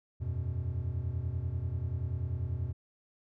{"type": "chord", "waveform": "triangle", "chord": "E suspended second", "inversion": "none", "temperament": "just", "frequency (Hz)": [82.41, 92.71, 123.61], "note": ["E2", "F#2", "B2"], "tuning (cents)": [0, 4, 2], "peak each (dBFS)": -34, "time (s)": [0.2, 2.73], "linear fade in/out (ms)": 20, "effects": []}